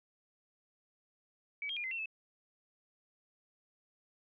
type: tone with pitch steps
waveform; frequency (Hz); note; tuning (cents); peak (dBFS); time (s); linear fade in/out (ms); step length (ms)
sine; 2281 / 3225 / 2418 / 2059 / 2711 / 2612; C#7 / G7 / D7 / C7 / E7 / E7; +49 / +48 / +50 / -28 / +48 / -17; -36; 1.62-2.058; 2; 73
effects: none